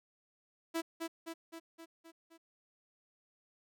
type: tone with echo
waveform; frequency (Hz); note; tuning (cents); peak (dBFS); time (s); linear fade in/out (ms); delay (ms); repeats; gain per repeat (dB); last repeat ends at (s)
sawtooth; 329.6; E4; 0; -29; 0.74-0.82; 20; 260; 6; -4; 2.38
effects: none